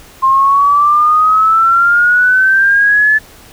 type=exponential sweep; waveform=sine; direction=up; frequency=1055 to 1741 Hz; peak=-6 dBFS; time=0.22-3.19 s; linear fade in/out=20 ms; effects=pink hiss -39 dBFS RMS until 3.52 s